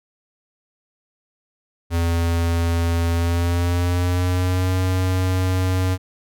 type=tone with pitch glide; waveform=square; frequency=84.4 to 92.57 Hz; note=E2 to F#2; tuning=+41 to +1 cents; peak=-18 dBFS; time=1.9-5.98 s; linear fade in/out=50 ms; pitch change=+160 cents; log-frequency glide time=3.13-4.73 s; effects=none